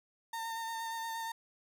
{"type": "tone with vibrato", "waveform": "35% pulse", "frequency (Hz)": 909, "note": "A#5", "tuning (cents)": -44, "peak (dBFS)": -35, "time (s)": [0.33, 1.32], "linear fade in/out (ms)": 5, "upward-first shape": "triangle", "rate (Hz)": 8.5, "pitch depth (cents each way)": 22, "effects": []}